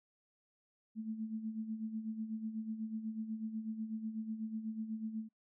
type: tone with tremolo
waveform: sine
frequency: 220 Hz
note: A3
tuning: in tune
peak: -35 dBFS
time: 0.95-5.29 s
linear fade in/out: 50 ms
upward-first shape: sine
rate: 8.1 Hz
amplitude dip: 65%
effects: noise-tail reverb RT60 0.1 s tail -25 dB re dry